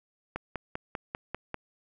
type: click train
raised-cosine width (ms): 0.5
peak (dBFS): -18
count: 7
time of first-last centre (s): 0.36-1.543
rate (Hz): 5.07
effects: none